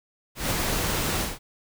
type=noise with ADSR envelope; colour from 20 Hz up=pink; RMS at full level=-24 dBFS; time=0.35-1.39 s; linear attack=160 ms; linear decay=5 ms; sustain=-2 dB; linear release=190 ms; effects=none